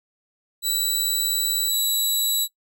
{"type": "tone with pitch glide", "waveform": "15% pulse", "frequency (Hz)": [3948, 3923], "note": ["B7", "B7"], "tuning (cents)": [-1, -12], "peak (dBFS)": -14, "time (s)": [0.62, 2.48], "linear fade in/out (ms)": 50, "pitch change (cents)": -11, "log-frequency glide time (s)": [1.67, 1.75], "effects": ["noise-tail reverb RT60 0.1 s tail -17 dB re dry"]}